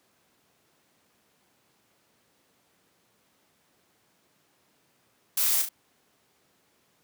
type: noise with echo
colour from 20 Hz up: blue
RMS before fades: -25 dBFS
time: 5.37-5.62 s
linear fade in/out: 5 ms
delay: 35 ms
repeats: 2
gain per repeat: -6 dB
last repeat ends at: 5.69 s
effects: pink hiss -67 dBFS RMS until 7.03 s + high-pass 150 Hz 12 dB/octave